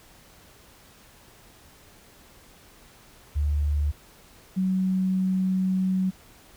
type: tone pair in turn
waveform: sine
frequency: 73.42 / 187.43 Hz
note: D2 / F#3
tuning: 0 / +23 cents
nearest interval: octave + major third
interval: 1623 cents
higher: second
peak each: -21 dBFS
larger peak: neither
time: 3.35-3.92 / 4.56-6.11 s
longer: second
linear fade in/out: 20 ms
effects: pink hiss -53 dBFS RMS until 6.56 s